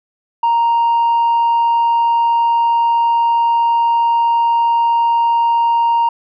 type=tone with tanh clipping; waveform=triangle; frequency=932.3 Hz; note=A#5; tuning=in tune; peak=-11 dBFS; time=0.43-6.09 s; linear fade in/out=5 ms; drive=6 dB; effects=none